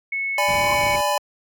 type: tone with pitch glide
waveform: sine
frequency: 2200 to 2241 Hz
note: C#7 to C#7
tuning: -14 to +18 cents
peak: -22 dBFS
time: 0.12-0.96 s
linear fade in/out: 5 ms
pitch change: +32 cents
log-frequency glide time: 0.41-0.51 s
type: chord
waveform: square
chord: G# diminished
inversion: second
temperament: equal with one note detuned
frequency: 587.3 / 830.6 / 1001.6 Hz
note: D5 / G#5 / B5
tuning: 0 / 0 / +24 cents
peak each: -24 dBFS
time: 0.38-1.18 s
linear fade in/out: 2 ms
type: tone with exponential growth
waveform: sine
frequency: 1040 Hz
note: C6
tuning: 11 cents flat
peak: -21 dBFS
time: 0.46-0.74 s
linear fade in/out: 2 ms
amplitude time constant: 59 ms
type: noise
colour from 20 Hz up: brown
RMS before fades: -27 dBFS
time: 0.48-1.01 s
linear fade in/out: 5 ms
effects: high-pass 80 Hz 12 dB/octave